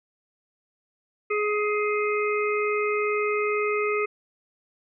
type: harmonic tone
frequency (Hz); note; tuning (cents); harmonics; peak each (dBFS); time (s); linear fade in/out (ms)
418.9; G#4; +15; 1 / 3 / 5 / 6; -24 / -29 / -31 / -32; 1.3-4.06; 10
effects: none

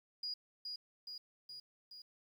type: tone with echo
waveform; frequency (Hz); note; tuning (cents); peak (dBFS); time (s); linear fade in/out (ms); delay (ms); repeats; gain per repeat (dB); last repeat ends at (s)
sine; 4885; D#8; -33; -38; 0.23-0.34; 5; 420; 4; -3; 2.02
effects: 11-bit

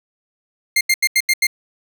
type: tone bursts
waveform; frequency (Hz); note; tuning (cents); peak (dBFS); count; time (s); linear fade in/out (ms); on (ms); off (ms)
sawtooth; 2110; C7; +14; -9; 6; 0.76-1.469; 5; 49; 83
effects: none

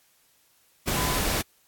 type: tone in noise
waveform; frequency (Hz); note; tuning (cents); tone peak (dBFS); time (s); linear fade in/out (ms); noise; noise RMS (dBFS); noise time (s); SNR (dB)
sine; 1008; B5; +35; -32; 0.96-1.19; 10; pink; -26; 0.87-1.42; -9
effects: white hiss -63 dBFS RMS until 1.67 s + AAC 64 kbps

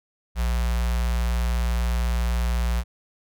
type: tone with notch filter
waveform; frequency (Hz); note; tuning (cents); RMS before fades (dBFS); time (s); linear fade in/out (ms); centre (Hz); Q
square; 59; A#1; +22; -23; 0.35-2.84; 50; 320; 0.63
effects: none

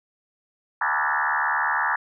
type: tone with frequency modulation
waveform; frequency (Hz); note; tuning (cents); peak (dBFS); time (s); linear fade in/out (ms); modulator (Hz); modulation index
sine; 1318.5; E6; 0; -20; 0.81-1.96; 5; 74.2; 6.6
effects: none

